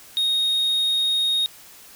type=tone; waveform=triangle; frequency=3729 Hz; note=A#7; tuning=in tune; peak=-17 dBFS; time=0.17-1.46 s; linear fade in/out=0 ms; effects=white hiss -46 dBFS RMS until 1.95 s